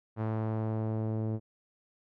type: tone with low-pass filter sweep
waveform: sawtooth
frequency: 109.9 Hz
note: A2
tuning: 2 cents flat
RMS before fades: -32 dBFS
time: 0.16-1.4 s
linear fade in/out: 50 ms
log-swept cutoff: 1200 to 460 Hz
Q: 0.94
effects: none

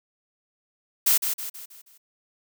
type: noise with echo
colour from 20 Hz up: blue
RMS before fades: -19 dBFS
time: 1.06-1.18 s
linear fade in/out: 10 ms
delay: 160 ms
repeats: 5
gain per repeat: -7 dB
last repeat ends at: 1.98 s
effects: none

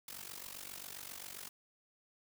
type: noise with amplitude modulation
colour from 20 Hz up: white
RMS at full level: -44 dBFS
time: 0.08-1.49 s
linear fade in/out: 2 ms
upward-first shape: sine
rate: 47.5 Hz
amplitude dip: 85%
effects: none

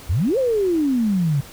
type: exponential two-way sweep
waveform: sine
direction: up then down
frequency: 71.2 to 549 to 134.1 Hz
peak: -16 dBFS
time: 0.09-1.41 s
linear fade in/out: 10 ms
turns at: 0.38 s
effects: pink hiss -41 dBFS RMS until 1.52 s

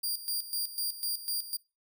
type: tone with tremolo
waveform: 15% pulse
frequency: 4781 Hz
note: D8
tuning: 30 cents sharp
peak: -23 dBFS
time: 0.03-1.57 s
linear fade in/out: 10 ms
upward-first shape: square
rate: 4 Hz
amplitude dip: 75%
effects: noise-tail reverb RT60 0.3 s tail -25 dB re dry

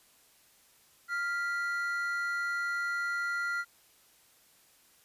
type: tone pair together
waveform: triangle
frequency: 1396.9 / 1965.8 Hz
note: F6 / B6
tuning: 0 / -9 cents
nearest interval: tritone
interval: 591 cents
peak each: -29 / -36 dBFS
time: 1.08-3.65 s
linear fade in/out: 50 ms
effects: white hiss -63 dBFS RMS until 5.04 s + resampled to 32000 Hz

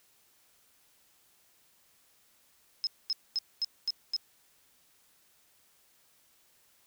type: tone bursts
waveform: sine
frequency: 5150 Hz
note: E8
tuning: 41 cents flat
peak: -27 dBFS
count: 6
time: 2.84-4.164 s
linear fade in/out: 0 ms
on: 29 ms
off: 230 ms
effects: white hiss -66 dBFS RMS until 6.86 s

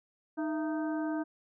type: harmonic tone with a mistuned harmonic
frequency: 310 Hz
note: D#4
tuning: 6 cents flat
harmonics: 1 / 2 / 3 / 4 / 5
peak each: -31 / -39 / -43 / -48 / -45 dBFS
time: 0.37-1.24 s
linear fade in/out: 20 ms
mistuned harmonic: 2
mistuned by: +120 cents
effects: none

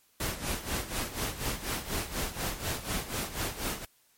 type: noise with tremolo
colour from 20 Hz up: pink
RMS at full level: -31 dBFS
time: 0.2-3.85 s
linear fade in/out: 2 ms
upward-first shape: sine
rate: 4.1 Hz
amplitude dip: 75%
effects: white hiss -66 dBFS RMS until 4.17 s + MP3 64 kbps

